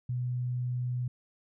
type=tone; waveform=sine; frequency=124.1 Hz; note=B2; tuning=9 cents sharp; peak=-29 dBFS; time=0.09-1.08 s; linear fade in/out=5 ms; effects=none